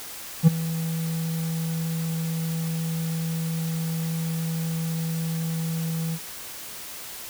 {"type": "tone with ADSR envelope", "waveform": "triangle", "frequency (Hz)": 163.1, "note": "E3", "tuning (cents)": -18, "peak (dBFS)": -6, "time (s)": [0.43, 6.19], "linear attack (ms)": 42, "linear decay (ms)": 16, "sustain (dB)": -17, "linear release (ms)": 55, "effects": ["white hiss -38 dBFS RMS until 7.29 s"]}